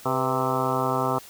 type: harmonic tone with a mistuned harmonic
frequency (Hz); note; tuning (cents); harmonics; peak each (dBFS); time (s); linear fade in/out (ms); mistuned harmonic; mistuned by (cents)
130.81; C3; 0; 1 / 2 / 3 / 4 / 5 / 6 / 7 / 8 / 9 / 10; -31 / -31 / -31 / -31 / -31 / -31 / -31 / -31 / -31 / -31; 0.05-1.19; 10; 4; -69
effects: white hiss -46 dBFS RMS until 1.29 s